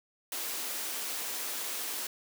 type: high-pass noise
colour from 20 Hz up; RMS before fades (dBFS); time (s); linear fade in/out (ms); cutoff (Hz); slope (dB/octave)
white; -36; 0.32-2.07; 2; 250; 24
effects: none